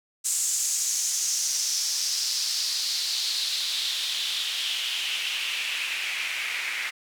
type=noise with band-pass filter sweep; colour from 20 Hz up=white; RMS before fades=-28 dBFS; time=0.24-6.91 s; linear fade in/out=20 ms; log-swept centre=7500 to 2100 Hz; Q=3.5; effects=none